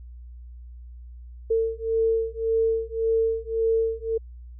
sine beating tone pair, 449.8 / 451.6 Hz, A4 / A4, +38 / +45 cents, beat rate 1.8 Hz, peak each -24 dBFS, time 1.5-4.18 s, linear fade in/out 10 ms, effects added 60 Hz sine -39 dBFS peak until 4.59 s

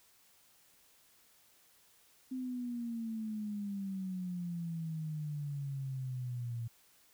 sine exponential sweep, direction down, 260 to 115.4 Hz, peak -36 dBFS, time 2.31-6.68 s, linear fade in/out 10 ms, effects white hiss -66 dBFS RMS until 7.13 s

